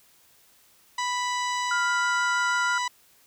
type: harmonic tone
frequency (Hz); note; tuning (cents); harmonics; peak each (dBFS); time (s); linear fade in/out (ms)
987.8; B5; 0; 1 / 2 / 3 / 4 / 5 / 6 / 7 / 8; -27 / -32 / -38 / -37 / -42 / -40 / -44 / -41; 0.98-2.88; 5
type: tone with vibrato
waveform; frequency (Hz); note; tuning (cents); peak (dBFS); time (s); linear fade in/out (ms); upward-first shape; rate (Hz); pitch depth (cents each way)
sine; 1403; F6; +8; -24; 1.71-2.78; 2; triangle; 6.2; 11
effects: white hiss -59 dBFS RMS until 3.26 s